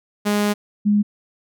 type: tone pair in turn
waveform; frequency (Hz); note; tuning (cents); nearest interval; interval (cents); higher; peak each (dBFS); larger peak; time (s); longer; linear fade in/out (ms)
sawtooth / sine; 206.9 / 206.9; G#3 / G#3; -6 / -6; unison; 0; neither; -13; neither; 0.25-0.54 / 0.85-1.03; first; 20
effects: none